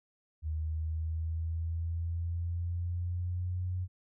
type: exponential sweep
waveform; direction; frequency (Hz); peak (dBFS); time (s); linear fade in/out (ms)
sine; up; 77.78 to 91.5; -31; 0.42-3.88; 50
effects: none